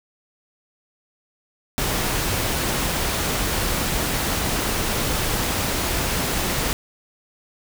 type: noise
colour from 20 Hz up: pink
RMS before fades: -23 dBFS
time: 1.78-6.73 s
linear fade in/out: 0 ms
effects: none